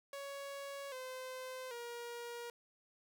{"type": "tone with pitch steps", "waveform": "sawtooth", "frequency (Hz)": [558, 514.7, 474.7], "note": ["C#5", "C5", "A#4"], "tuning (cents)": [11, -29, 31], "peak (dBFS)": -40, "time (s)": [0.13, 2.5], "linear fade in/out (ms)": 2, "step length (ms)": 790, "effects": []}